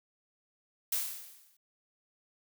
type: noise with exponential decay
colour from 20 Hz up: blue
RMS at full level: -29 dBFS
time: 0.92-1.57 s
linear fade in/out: 5 ms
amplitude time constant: 140 ms
effects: none